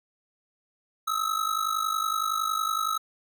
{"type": "ring-modulated tone", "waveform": "square", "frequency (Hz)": 1291, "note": "E6", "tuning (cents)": -37, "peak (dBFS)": -23, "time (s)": [1.07, 2.98], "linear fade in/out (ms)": 10, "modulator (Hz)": 25.4, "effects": []}